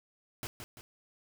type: noise with echo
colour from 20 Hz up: pink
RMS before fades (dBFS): -39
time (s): 0.43-0.47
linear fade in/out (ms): 0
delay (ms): 170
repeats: 2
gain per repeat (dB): -6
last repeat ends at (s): 0.81
effects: none